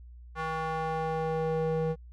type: tone with band-pass filter sweep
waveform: square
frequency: 159.9 Hz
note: D#3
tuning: 48 cents sharp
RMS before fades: -30 dBFS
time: 0.35-1.96 s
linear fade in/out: 50 ms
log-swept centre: 1200 to 380 Hz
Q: 1.7
effects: added 60 Hz sine -45 dBFS peak until 2.12 s + MP3 96 kbps